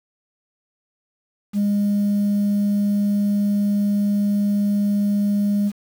sine tone, 203.8 Hz, G#3, 32 cents flat, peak -14 dBFS, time 1.53-5.72 s, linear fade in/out 50 ms, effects tanh soft clip ceiling -15 dBFS + 7-bit

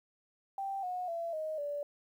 sine tone with pitch steps, 783 / 726.4 / 673.8 / 625.1 / 579.8 Hz, G5 / F#5 / E5 / D#5 / D5, -2 / -32 / +38 / +8 / -22 cents, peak -34 dBFS, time 0.58-1.83 s, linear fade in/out 2 ms, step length 250 ms, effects 11-bit

